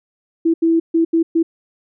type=tone bursts at uneven times; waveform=sine; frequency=329.6 Hz; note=E4; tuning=in tune; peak=-11 dBFS; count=5; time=0.45-0.54 / 0.62-0.8 / 0.94-1.05 / 1.13-1.23 / 1.35-1.43 s; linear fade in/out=10 ms; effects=none